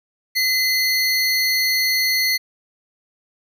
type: tone pair together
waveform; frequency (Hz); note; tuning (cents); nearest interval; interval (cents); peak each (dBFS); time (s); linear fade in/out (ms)
square; 2040 / 4340; C7 / C#8; -44 / -37; octave + minor second; 1307; -20; 0.35-2.38; 20
effects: none